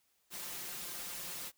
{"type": "noise with comb filter", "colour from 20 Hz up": "white", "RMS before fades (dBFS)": -43, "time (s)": [0.3, 1.52], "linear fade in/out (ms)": 50, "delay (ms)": 5.7, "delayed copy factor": 0.65, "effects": ["white hiss -75 dBFS RMS until 1.57 s"]}